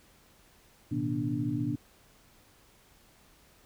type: tone cluster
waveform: sine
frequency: 112.4 / 126.5 / 159.2 / 242.4 / 293.7 Hz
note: A2 / B2 / D#3 / B3 / D4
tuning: +37 / +42 / +40 / -32 / 0 cents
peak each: -37 / -34 / -39 / -35 / -32 dBFS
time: 0.91-1.76 s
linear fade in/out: 10 ms
effects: pink hiss -61 dBFS RMS until 3.65 s